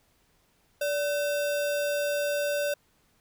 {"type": "tone with sample-and-hold", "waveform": "sine", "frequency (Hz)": 580, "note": "D5", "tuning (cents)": -22, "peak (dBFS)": -25, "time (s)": [0.81, 2.74], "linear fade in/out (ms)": 5, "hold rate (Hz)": 2100, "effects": ["pink hiss -67 dBFS RMS until 3.2 s"]}